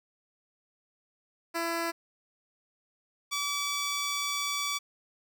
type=tone pair in turn; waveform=10% pulse; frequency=335 / 1149.1 Hz; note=E4 / D6; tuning=+28 / -38 cents; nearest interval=octave + major sixth; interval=2134 cents; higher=second; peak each=-21 dBFS; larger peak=neither; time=1.54-1.92 / 3.31-4.79 s; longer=second; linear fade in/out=20 ms; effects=none